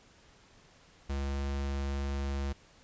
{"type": "tone", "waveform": "square", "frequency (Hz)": 69.3, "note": "C#2", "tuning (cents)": 0, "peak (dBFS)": -32, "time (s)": [1.09, 2.53], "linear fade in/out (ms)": 10, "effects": ["pink hiss -60 dBFS RMS until 2.83 s", "resampled to 16000 Hz"]}